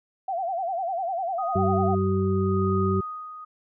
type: tone with vibrato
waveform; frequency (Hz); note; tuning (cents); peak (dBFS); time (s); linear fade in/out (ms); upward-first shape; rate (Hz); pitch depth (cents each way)
sine; 723; F#5; -40; -25; 0.28-1.95; 5; sine; 10; 140
type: tone with tremolo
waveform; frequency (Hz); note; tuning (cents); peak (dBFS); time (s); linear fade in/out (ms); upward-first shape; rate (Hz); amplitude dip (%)
sine; 1244.5; D#6; 0; -28; 1.38-3.45; 10; sine; 0.87; 65
type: harmonic tone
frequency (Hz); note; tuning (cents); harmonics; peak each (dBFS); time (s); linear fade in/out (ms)
95.6; G2; -43; 1 / 2 / 4; -25 / -25 / -25; 1.55-3.01; 10
effects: none